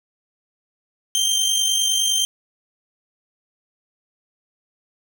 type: tone with amplitude modulation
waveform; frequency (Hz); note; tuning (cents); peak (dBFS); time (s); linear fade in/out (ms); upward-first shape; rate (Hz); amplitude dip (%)
25% pulse; 3152; G7; +9; -12; 1.15-2.25; 0; sine; 49.8; 40
effects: none